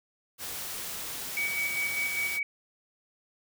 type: noise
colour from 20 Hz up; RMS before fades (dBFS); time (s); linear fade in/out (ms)
white; -37; 0.38-2.4; 50
type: tone with tremolo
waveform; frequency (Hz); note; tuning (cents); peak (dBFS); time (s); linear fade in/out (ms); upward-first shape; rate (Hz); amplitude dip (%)
sine; 2267; C#7; +38; -27; 1.37-2.43; 2; square; 5; 35
effects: none